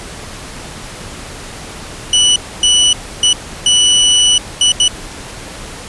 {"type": "tone bursts at uneven times", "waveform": "sawtooth", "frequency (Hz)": 2960, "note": "F#7", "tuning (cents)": 0, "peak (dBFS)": -4, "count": 6, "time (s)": [[2.13, 2.36], [2.63, 2.93], [3.23, 3.33], [3.66, 4.38], [4.61, 4.72], [4.8, 4.88]], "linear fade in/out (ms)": 2, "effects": ["pink hiss -29 dBFS RMS until 5.88 s", "resampled to 24000 Hz"]}